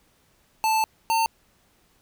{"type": "tone pair in turn", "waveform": "square", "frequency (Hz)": [880, 900], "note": ["A5", "A5"], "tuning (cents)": [0, 39], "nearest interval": "unison", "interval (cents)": 39, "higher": "second", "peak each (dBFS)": -20, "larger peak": "neither", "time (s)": [[0.64, 0.84], [1.1, 1.26]], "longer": "first", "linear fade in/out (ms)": 0, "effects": ["pink hiss -63 dBFS RMS until 2.01 s"]}